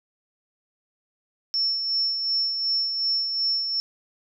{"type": "tone with tremolo", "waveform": "sine", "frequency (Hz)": 5400, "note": "E8", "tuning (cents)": 41, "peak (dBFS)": -20, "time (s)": [1.54, 3.8], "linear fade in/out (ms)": 0, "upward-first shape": "sine", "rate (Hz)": 2.7, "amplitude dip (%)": 45, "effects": []}